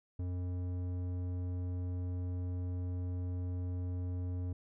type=tone with low-pass filter; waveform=square; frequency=90 Hz; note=F#2; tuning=47 cents flat; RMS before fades=-37 dBFS; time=0.19-4.53 s; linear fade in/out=5 ms; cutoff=400 Hz; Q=0.58; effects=none